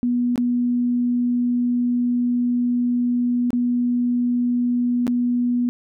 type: tone with dropouts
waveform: sine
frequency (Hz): 243.5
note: B3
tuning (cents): -24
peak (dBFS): -17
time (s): 0.03-5.69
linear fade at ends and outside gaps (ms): 0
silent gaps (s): 0.358-0.378 / 3.505-3.531 / 5.068-5.078
effects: none